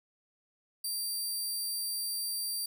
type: tone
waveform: 15% pulse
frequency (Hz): 4702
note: D8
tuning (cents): +1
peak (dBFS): -26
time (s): 0.84-2.66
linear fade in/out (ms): 5
effects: none